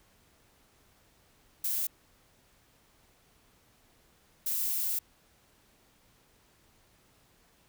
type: noise bursts at uneven times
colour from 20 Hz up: violet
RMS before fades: -31 dBFS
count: 2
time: 1.64-1.87 / 4.46-4.99 s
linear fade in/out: 5 ms
effects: pink hiss -65 dBFS RMS until 7.68 s